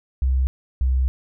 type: tone pair in turn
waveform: sine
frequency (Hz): 65.1 / 64.5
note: C2 / C2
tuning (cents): -8 / -24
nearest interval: unison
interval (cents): 16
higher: first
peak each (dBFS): -16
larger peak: neither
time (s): 0.22-0.47 / 0.81-1.08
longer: second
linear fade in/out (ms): 0
effects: none